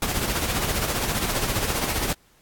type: noise with tremolo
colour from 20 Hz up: pink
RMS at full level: -23 dBFS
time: 0.02-2.13 s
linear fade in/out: 2 ms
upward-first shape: sine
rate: 15 Hz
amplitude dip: 50%
effects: pink hiss -59 dBFS RMS until 2.41 s + AAC 64 kbps